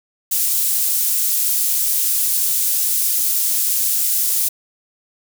pink high-pass noise, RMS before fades -18 dBFS, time 0.31-4.49 s, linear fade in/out 10 ms, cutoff 10000 Hz, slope 12 dB/octave, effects none

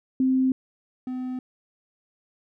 sine / triangle tone pair in turn, 260.7 / 254.5 Hz, C4 / C4, -6 / -48 cents, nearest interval unison, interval 42 cents, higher first, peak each -18 / -26 dBFS, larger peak first, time 0.2-0.52 / 1.07-1.39 s, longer neither, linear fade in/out 2 ms, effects none

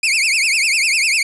sawtooth tone with vibrato, 2392 Hz, D7, 31 cents sharp, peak -10 dBFS, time 0.03-1.23 s, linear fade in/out 5 ms, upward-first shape triangle, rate 10 Hz, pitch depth 240 cents each way, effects resampled to 24000 Hz + 7-bit

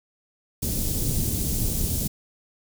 pink band-stop noise, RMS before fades -25 dBFS, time 0.62-2.08 s, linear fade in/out 10 ms, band 250 to 7500 Hz, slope 12 dB/octave, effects none

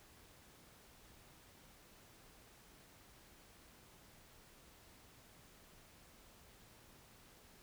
silence, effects pink hiss -63 dBFS RMS until 7.62 s

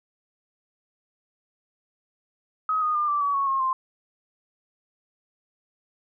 sine tone with pitch steps, 1268 / 1234 / 1201 / 1168.8 / 1137.5 / 1107.1 / 1077.4 / 1048.5 Hz, D#6 / D#6 / D6 / D6 / C#6 / C#6 / C#6 / C6, +32 / -15 / +38 / -9 / +44 / -3 / -50 / +3 cents, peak -21 dBFS, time 2.69-3.73 s, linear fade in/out 2 ms, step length 130 ms, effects none

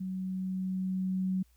sine tone with level ramp, 187.2 Hz, F#3, 20 cents sharp, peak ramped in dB -33 to -27 dBFS, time 0-1.43 s, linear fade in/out 10 ms, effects added 60 Hz sine -62 dBFS peak until 1.56 s + white hiss -71 dBFS RMS until 1.56 s

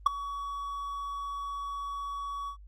triangle tone with ADSR envelope, 1129 Hz, C#6, 31 cents sharp, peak -13 dBFS, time 0.06-2.57 s, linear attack 6 ms, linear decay 10 ms, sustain -19 dB, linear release 91 ms, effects added 50 Hz sine -47 dBFS peak until 2.67 s + Opus 32 kbps

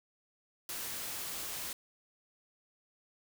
white noise, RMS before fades -40 dBFS, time 0.69-1.73 s, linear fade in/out 2 ms, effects none

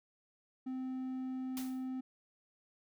triangle tone, 258.9 Hz, C4, 18 cents flat, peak -35 dBFS, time 0.66-2.01 s, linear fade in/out 10 ms
white noise with exponential decay, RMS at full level -43 dBFS, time 1.57-1.88 s, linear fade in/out 0 ms, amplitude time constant 66 ms
effects none

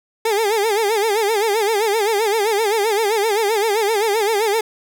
30% pulse tone with vibrato, 426.6 Hz, G#4, 46 cents sharp, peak -13 dBFS, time 0.25-4.61 s, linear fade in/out 5 ms, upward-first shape sine, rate 7.7 Hz, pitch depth 130 cents each way, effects none

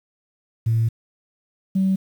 sine tone pair in turn, 113.5 / 190.88 Hz, A#2 / G3, -46 / -46 cents, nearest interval major sixth, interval 900 cents, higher second, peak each -15 dBFS, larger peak neither, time 0.66-0.89 / 1.75-1.96 s, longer first, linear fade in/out 10 ms, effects tanh soft clip ceiling -12 dBFS + 8-bit

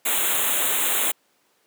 white band-stop noise, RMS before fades -22 dBFS, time 0.05-1.12 s, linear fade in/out 10 ms, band 3900 to 6700 Hz, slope 96 dB/octave, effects pink hiss -64 dBFS RMS until 1.66 s + high-pass 300 Hz 12 dB/octave

